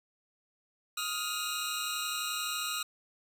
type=tone cluster; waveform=25% pulse; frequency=1254 / 1403 / 2838 / 3833 / 4097 Hz; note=D#6 / F6 / F7 / A#7 / C8; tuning=+13 / +8 / +27 / +47 / -37 cents; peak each=-34 / -36 / -38 / -34 / -36 dBFS; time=0.97-2.83 s; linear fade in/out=5 ms; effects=none